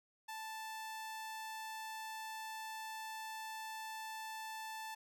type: tone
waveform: sawtooth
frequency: 880 Hz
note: A5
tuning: in tune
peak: -40 dBFS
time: 0.28-4.95 s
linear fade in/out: 10 ms
effects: none

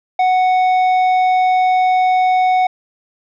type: tone with tanh clipping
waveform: sine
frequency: 740 Hz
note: F#5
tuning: in tune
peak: -12 dBFS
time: 0.19-2.67 s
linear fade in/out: 5 ms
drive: 8 dB
effects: none

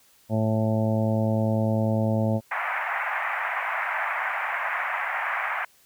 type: harmonic tone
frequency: 110 Hz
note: A2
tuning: in tune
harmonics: 1 / 2 / 3 / 4 / 5 / 6 / 7 / 8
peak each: -24 / -25 / -35 / -38 / -29 / -32 / -40 / -39 dBFS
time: 0.29-2.41 s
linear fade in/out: 50 ms
type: band-pass noise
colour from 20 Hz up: white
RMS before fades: -28 dBFS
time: 2.51-5.65 s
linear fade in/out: 5 ms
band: 670 to 2200 Hz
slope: 48 dB/octave
effects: white hiss -59 dBFS RMS until 5.85 s

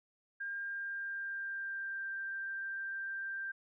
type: tone with pitch glide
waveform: sine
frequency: 1605 to 1578.3 Hz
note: G6 to G6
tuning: +40 to +11 cents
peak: -37 dBFS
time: 0.4-3.52 s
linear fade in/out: 10 ms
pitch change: -29 cents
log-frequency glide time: 0.55-2.11 s
effects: none

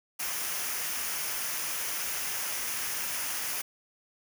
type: noise with comb filter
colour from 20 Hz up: white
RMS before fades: -33 dBFS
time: 0.19-3.62 s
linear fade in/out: 10 ms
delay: 0.25 ms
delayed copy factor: -0.5
effects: none

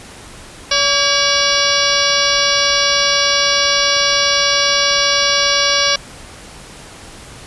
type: harmonic tone with a mistuned harmonic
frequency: 570 Hz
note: C#5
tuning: 48 cents sharp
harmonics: 1 / 2 / 3 / 4 / 5 / 6 / 7 / 8 / 9 / 10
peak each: -21 / -21 / -21 / -21 / -21 / -21 / -21 / -21 / -21 / -21 dBFS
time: 0.71-5.96 s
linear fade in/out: 5 ms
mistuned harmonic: 3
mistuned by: -83 cents
effects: pink hiss -36 dBFS RMS until 7.46 s + resampled to 24000 Hz

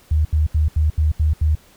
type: tone bursts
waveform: sine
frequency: 76.9 Hz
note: D#2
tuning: 20 cents flat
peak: -13 dBFS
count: 7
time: 0.11-1.552 s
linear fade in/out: 5 ms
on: 140 ms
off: 77 ms
effects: pink hiss -51 dBFS RMS until 1.76 s

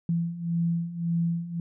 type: beating tone pair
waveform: sine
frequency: 167.7 / 169.5 Hz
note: E3 / E3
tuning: +30 / +49 cents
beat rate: 1.8 Hz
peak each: -30 / -26 dBFS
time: 0.09-1.6 s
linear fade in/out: 2 ms
effects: none

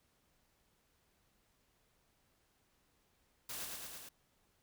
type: noise with echo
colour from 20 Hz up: white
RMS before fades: -44 dBFS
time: 3.49-3.65 s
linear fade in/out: 5 ms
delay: 110 ms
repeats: 4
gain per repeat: -2 dB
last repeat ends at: 4.09 s
effects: pink hiss -75 dBFS RMS until 4.62 s

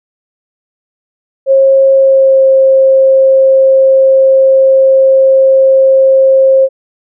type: tone with pitch glide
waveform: sine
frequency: 539 to 533.1 Hz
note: C#5 to C5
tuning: -49 to +32 cents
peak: -3 dBFS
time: 1.46-6.69 s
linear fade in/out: 50 ms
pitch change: -19 cents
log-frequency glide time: 1.94-2.45 s
effects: none

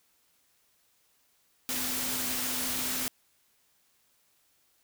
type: tone in noise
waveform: sine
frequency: 253.8 Hz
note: B3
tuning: 47 cents sharp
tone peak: -41 dBFS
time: 1.69-3.08 s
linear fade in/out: 0 ms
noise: white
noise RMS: -32 dBFS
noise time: 1.69-3.08 s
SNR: -12 dB
effects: white hiss -69 dBFS RMS until 4.83 s

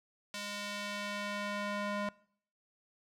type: tone with band-pass filter sweep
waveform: square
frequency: 204.9 Hz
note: G#3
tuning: 23 cents flat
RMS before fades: -38 dBFS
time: 0.34-2.09 s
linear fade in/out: 2 ms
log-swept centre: 4200 to 1100 Hz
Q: 0.7
effects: noise-tail reverb RT60 0.6 s tail -23 dB re dry

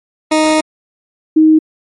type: tone pair in turn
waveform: 20% pulse / sine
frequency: 311.1 / 313.6 Hz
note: D#4 / D#4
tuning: 0 / +14 cents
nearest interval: unison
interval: 14 cents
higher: second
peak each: -4 dBFS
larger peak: neither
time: 0.31-0.61 / 1.36-1.59 s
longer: first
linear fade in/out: 10 ms
effects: MP3 48 kbps

